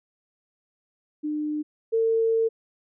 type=tone pair in turn; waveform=sine; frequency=301.4 / 451.6 Hz; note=D4 / A4; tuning=+45 / +45 cents; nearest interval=perfect fifth; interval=700 cents; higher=second; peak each=-25 / -19 dBFS; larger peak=second; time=1.23-1.63 / 1.92-2.49 s; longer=second; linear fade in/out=20 ms; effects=none